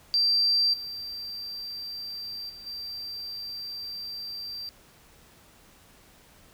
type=tone with level steps; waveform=triangle; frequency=4699 Hz; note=D8; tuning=in tune; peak=-17 / -33 / -41 / -33 dBFS; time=0.14-4.69 s; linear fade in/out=0 ms; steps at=0.73 / 2.49 / 2.66 s; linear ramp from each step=10 ms; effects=tanh soft clip ceiling -18 dBFS + pink hiss -56 dBFS RMS until 6.53 s